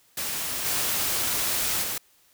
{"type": "noise with level steps", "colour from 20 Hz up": "white", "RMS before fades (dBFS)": [-30, -26, -30], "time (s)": [0.17, 1.98], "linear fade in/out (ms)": 5, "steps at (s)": [0.64, 1.82], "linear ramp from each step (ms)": 20, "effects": ["white hiss -61 dBFS RMS until 2.33 s"]}